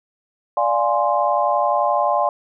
sine chord, D half-diminished seventh, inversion none, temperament equal, 587.3 / 698.5 / 830.6 / 1046.5 Hz, D5 / F5 / Ab5 / C6, 0 / 0 / 0 / 0 cents, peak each -21 dBFS, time 0.57-2.29 s, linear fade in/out 2 ms, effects none

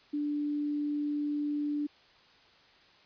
sine tone, 293.7 Hz, D4, in tune, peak -29 dBFS, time 0.13-1.87 s, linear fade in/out 10 ms, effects white hiss -60 dBFS RMS until 3.05 s + resampled to 11025 Hz

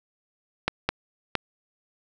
clicks, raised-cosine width 0.3 ms, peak -6 dBFS, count 3, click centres 0.68 / 0.89 / 1.353 s, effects none

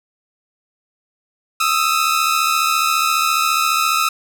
sawtooth tone pair together, 1254.4 / 1329 Hz, D#6 / E6, +14 / +14 cents, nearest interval minor second, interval 100 cents, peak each -14 dBFS, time 1.6-4.09 s, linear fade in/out 5 ms, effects none

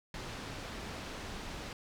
pink low-pass noise, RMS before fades -43 dBFS, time 0.14-1.73 s, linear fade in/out 2 ms, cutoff 5300 Hz, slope 12 dB/octave, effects none

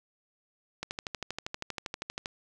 click train, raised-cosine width 0.2 ms, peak -17 dBFS, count 19, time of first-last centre 0.83-2.259 s, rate 12.6 Hz, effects none

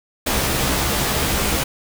pink noise with comb filter, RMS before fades -20 dBFS, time 0.26-1.64 s, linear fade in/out 10 ms, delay 15 ms, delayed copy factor +0.75, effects none

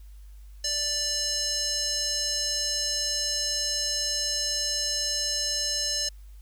square tone with band-pass filter, 586 Hz, D5, 4 cents flat, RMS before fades -28 dBFS, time 0.64-6.09 s, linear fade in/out 5 ms, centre 5700 Hz, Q 4.9, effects added 50 Hz sine -43 dBFS peak until 6.41 s + white hiss -64 dBFS RMS until 6.41 s

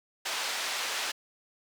white band-pass noise, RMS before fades -33 dBFS, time 0.25-1.12 s, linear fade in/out 10 ms, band 600 to 4800 Hz, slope 12 dB/octave, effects none

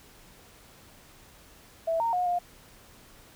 sine tone with pitch steps, 658 / 921 / 721 / 707 Hz, E5 / A#5 / F#5 / F5, -3 / -21 / -45 / +21 cents, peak -24 dBFS, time 1.87-2.39 s, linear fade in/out 10 ms, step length 130 ms, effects pink hiss -54 dBFS RMS until 3.35 s

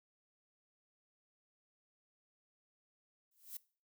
violet noise with exponential growth, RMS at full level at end -42 dBFS, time 3.31-3.57 s, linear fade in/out 5 ms, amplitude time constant 56 ms, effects noise-tail reverb RT60 0.4 s tail -21 dB re dry

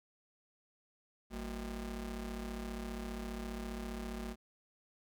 30% pulse ring-modulated tone, 141.1 Hz, C#3, 31 cents sharp, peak -34 dBFS, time 1.3-4.36 s, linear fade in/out 50 ms, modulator 88 Hz, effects none

